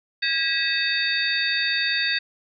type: tone cluster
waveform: sine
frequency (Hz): 1631 / 1932 / 2593 / 3686 / 4555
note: G#6 / B6 / E7 / A#7 / C#8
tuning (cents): -32 / -39 / -29 / -20 / +46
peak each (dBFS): -27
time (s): 0.22-2.19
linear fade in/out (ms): 10
effects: none